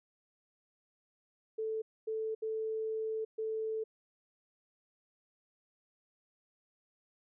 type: tone bursts at uneven times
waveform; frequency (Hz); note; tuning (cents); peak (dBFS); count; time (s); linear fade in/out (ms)
sine; 440; A4; 0; -33; 4; 1.58-1.82 / 2.07-2.35 / 2.42-3.25 / 3.38-3.84; 10
effects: none